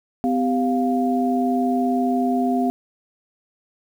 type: tone cluster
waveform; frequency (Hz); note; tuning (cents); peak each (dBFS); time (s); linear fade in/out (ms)
sine; 253.4 / 394.1 / 701; B3 / G4 / F5; +45 / +9 / +6; -19 / -27 / -23; 0.24-2.7; 0
effects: 8-bit